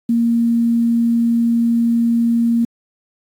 sine tone with quantisation, 233.1 Hz, A#3, in tune, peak -12 dBFS, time 0.09-2.65 s, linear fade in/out 5 ms, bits 7, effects AAC 64 kbps

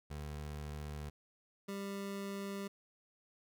25% pulse tone pair in turn, 74.3 / 198.36 Hz, D2 / G3, +21 / +21 cents, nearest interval octave + perfect fourth, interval 1700 cents, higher second, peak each -38 / -36 dBFS, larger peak second, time 0.1-1.1 / 1.68-2.68 s, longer neither, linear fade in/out 10 ms, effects none

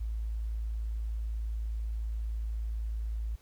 sine tone, 55 Hz, A1, in tune, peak -31 dBFS, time 0-3.36 s, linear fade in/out 10 ms, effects pink hiss -64 dBFS RMS until 3.41 s

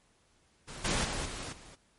pink noise with level steps, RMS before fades -44 / -30 / -35 / -40 / -52 dBFS, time 0.67-1.76 s, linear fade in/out 20 ms, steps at 0.84 / 1.04 / 1.25 / 1.52 s, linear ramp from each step 10 ms, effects pink hiss -68 dBFS RMS until 1.98 s + MP3 48 kbps

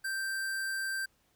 square tone, 1568 Hz, G6, in tune, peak -33 dBFS, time 0.04-1.06 s, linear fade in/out 10 ms, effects pink hiss -71 dBFS RMS until 1.35 s

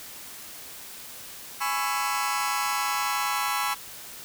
sawtooth chord, C# minor seventh, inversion second, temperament just, 831.5 / 997.9 / 1108.7 / 1330.5 Hz, G#5 / B5 / C#6 / E6, +2 / +18 / 0 / +16 cents, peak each -27 dBFS, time 1.6-3.75 s, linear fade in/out 20 ms, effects white hiss -42 dBFS RMS until 4.24 s

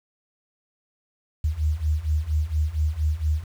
sine beating tone pair, 74.4 / 78.7 Hz, D2 / D#2, +23 / +20 cents, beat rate 4.3 Hz, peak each -25 / -23 dBFS, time 1.44-3.44 s, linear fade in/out 5 ms, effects 8-bit

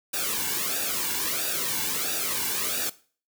white noise with flanger, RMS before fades -28 dBFS, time 0.13-2.9 s, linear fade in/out 10 ms, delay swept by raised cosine 0.94 to 1.61 ms, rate 1.5 Hz, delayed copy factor -0.75, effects noise-tail reverb RT60 0.4 s tail -18 dB re dry

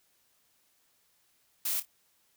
blue noise with echo, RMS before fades -31 dBFS, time 1.65-1.8 s, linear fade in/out 5 ms, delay 27 ms, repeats 2, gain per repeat -12 dB, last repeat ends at 1.854 s, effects white hiss -70 dBFS RMS until 2.36 s

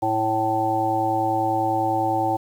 harmonic tone, 110 Hz, A2, in tune, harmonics 1 / 3 / 5 / 7 / 8, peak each -31 / -26 / -29 / -22 / -26 dBFS, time 0.02-2.37 s, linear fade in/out 10 ms, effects 8-bit

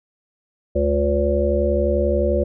harmonic tone with a mistuned harmonic, 71.4 Hz, D2, 48 cents flat, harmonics 1 / 3 / 5 / 7 / 8, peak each -21 / -26 / -23 / -23 / -21 dBFS, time 0.75-2.44 s, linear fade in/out 10 ms, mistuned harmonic 1, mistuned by +39 cents, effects none

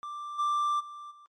triangle tone with level steps, 1179 Hz, D6, 6 cents sharp, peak -34 / -23 / -39 / -49 dBFS, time 0.03-1.26 s, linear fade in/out 0 ms, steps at 0.38 / 0.79 / 1.1 s, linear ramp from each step 20 ms, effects MP3 48 kbps

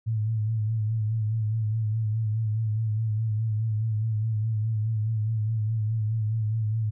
sine tone with vibrato, 109.5 Hz, A2, 8 cents flat, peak -23 dBFS, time 0.06-6.91 s, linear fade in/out 20 ms, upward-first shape sine, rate 4.8 Hz, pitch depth 53 cents each way, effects none

